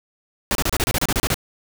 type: noise bursts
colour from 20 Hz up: pink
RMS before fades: -20 dBFS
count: 12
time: 0.51-1.343 s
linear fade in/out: 0 ms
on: 41 ms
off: 31 ms
effects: none